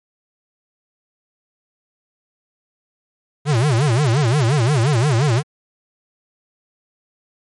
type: tone with vibrato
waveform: square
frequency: 130.81 Hz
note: C3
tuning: in tune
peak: -14 dBFS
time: 3.45-5.43 s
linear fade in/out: 50 ms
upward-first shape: sine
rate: 5.7 Hz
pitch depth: 280 cents each way
effects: MP3 48 kbps